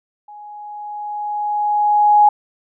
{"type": "tone with level ramp", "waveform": "sine", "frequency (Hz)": 834, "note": "G#5", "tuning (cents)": 7, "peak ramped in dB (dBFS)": [-35, -6], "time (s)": [0.28, 2.29], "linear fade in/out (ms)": 5, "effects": []}